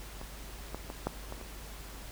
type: clicks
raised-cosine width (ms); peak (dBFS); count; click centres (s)
1; -28 / -23 / -26 / -16 / -25 / -30; 6; 0.214 / 0.746 / 0.901 / 1.07 / 1.324 / 1.413
effects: added 50 Hz sine -45 dBFS peak until 2.11 s + pink hiss -48 dBFS RMS until 2.11 s